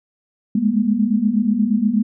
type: tone cluster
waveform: sine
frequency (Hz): 205.2 / 213.6 / 240.2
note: G#3 / G#3 / B3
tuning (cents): -21 / +49 / -48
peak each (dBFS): -19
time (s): 0.55-2.03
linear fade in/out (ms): 5
effects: none